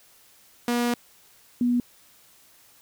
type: tone pair in turn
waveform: sawtooth / sine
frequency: 240.2 / 243.3 Hz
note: B3 / B3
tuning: -48 / -26 cents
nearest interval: unison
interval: 22 cents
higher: second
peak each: -18 / -19 dBFS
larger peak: first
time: 0.68-0.94 / 1.61-1.8 s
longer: first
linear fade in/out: 2 ms
effects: white hiss -56 dBFS RMS until 2.81 s